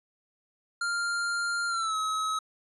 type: tone with pitch glide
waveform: square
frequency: 1396.9 to 1281 Hz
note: F6 to E6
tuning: 0 to -50 cents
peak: -28 dBFS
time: 0.81-2.39 s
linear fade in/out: 5 ms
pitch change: -150 cents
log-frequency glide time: 1.68-1.96 s
effects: resampled to 24000 Hz